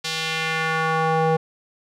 square tone with band-pass filter sweep, 160.5 Hz, E3, 46 cents flat, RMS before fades -22 dBFS, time 0.04-1.37 s, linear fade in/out 10 ms, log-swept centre 4300 to 600 Hz, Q 1.4, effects none

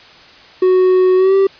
triangle tone with pitch glide, 370 to 389.1 Hz, F#4 to G4, 0 to -13 cents, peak -6 dBFS, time 0.62-1.47 s, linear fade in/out 5 ms, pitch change +87 cents, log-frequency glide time 1.16-1.35 s, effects white hiss -41 dBFS RMS until 1.59 s + resampled to 11025 Hz

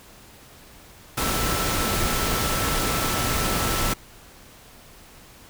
sine tone in noise, 1325 Hz, E6, 9 cents sharp, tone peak -31 dBFS, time 1.17-3.94 s, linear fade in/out 10 ms, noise pink, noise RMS -24 dBFS, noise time 1.17-3.94 s, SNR -10 dB, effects pink hiss -48 dBFS RMS until 5.49 s

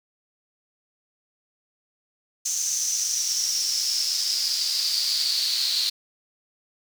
brown noise with high-pass filter sweep, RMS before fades -25 dBFS, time 2.45-5.9 s, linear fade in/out 10 ms, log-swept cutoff 6300 to 4200 Hz, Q 8.1, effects none

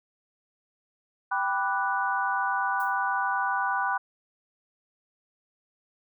sine chord, G major seventh, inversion none, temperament equal, 784 / 987.8 / 1174.7 / 1480 Hz, G5 / B5 / D6 / F#6, 0 / 0 / 0 / 0 cents, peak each -30 / -29 / -32 / -29 dBFS, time 1.31-3.98 s, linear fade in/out 10 ms
violet noise with exponential decay, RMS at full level -43 dBFS, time 2.8-3 s, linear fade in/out 1 ms, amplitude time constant 43 ms
effects none

